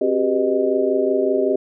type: tone cluster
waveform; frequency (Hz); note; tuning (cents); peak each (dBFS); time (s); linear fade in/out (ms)
sine; 266.5 / 374.6 / 399.9 / 493.2 / 617; C4 / F#4 / G4 / B4 / D#5; +32 / +21 / +35 / -2 / -15; -24 / -23 / -19 / -26 / -22; 0.01-1.56; 5
effects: none